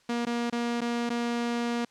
sawtooth tone with dropouts, 237.2 Hz, A#3, 30 cents sharp, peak -23 dBFS, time 0.09-1.85 s, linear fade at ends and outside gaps 5 ms, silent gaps 0.253-0.267 / 0.5-0.525 / 0.808-0.815 / 1.094-1.101 s, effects white hiss -63 dBFS RMS until 1.9 s + low-pass 6000 Hz 12 dB/octave

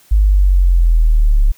sine exponential sweep, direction down, 52.4 to 34.65 Hz, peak -7 dBFS, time 0.11-1.52 s, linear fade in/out 10 ms, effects white hiss -49 dBFS RMS until 1.57 s

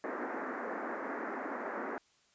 pink band-pass noise, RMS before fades -39 dBFS, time 0.04-1.98 s, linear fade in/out 0 ms, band 240 to 1900 Hz, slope 48 dB/octave, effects white hiss -69 dBFS RMS until 2.34 s + resampled to 16000 Hz

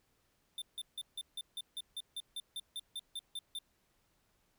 square tone bursts, 3577 Hz, A7, 28 cents sharp, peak -39 dBFS, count 16, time 0.58-3.588 s, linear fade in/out 2 ms, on 38 ms, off 160 ms, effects pink hiss -75 dBFS RMS until 4.58 s

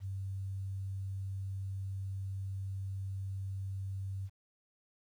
sine tone with quantisation, 96.7 Hz, G2, 23 cents flat, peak -36 dBFS, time 0-4.3 s, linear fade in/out 50 ms, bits 11, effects none

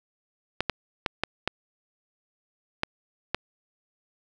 clicks, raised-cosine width 0.3 ms, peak -8 dBFS, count 7, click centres 0.606 / 0.697 / 1.062 / 1.236 / 1.476 / 2.834 / 3.346 s, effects none

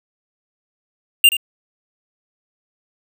square tone with echo, 2794 Hz, F7, in tune, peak -7 dBFS, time 1.24-1.29 s, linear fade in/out 2 ms, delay 78 ms, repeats 1, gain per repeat -12 dB, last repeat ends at 1.368 s, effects 7-bit

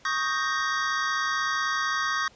square chord, Eb dominant seventh, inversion third, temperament equal, 1108.7 / 1244.5 / 1568 / 1864.7 Hz, Db6 / Eb6 / G6 / Bb6, 0 / 0 / 0 / 0 cents, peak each -31 dBFS, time 0.05-2.28 s, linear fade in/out 2 ms, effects pink hiss -56 dBFS RMS until 2.35 s + resampled to 16000 Hz

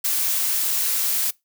blue noise, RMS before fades -22 dBFS, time 0.04-1.31 s, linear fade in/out 10 ms, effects noise-tail reverb RT60 0.2 s tail -23 dB re dry

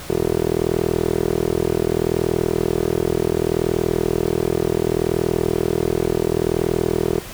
15% pulse tone with band-pass filter, 40.68 Hz, E1, 22 cents flat, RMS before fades -20 dBFS, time 0.1-7.2 s, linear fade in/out 0 ms, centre 380 Hz, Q 2.6, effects pink hiss -35 dBFS RMS until 7.33 s

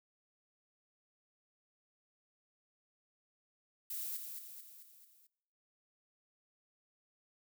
violet noise with echo, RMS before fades -41 dBFS, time 3.9-4.17 s, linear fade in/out 5 ms, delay 220 ms, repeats 5, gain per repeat -5 dB, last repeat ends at 5.27 s, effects noise-tail reverb RT60 0.9 s tail -23 dB re dry

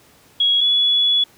sine tone pair in turn, 3322 / 3398 Hz, G#7 / G#7, 0 / +39 cents, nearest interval unison, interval 39 cents, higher second, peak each -13 dBFS, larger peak neither, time 0.4-0.61 / 0.61-1.24 s, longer second, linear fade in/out 5 ms, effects pink hiss -51 dBFS RMS until 1.37 s + high-pass 80 Hz 12 dB/octave

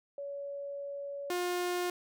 sine / sawtooth tone pair in turn, 564 / 356 Hz, C#5 / F4, +30 / +33 cents, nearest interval minor sixth, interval 797 cents, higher first, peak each -37 / -27 dBFS, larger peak second, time 0.18-1.3 / 1.3-1.9 s, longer first, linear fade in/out 2 ms, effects none

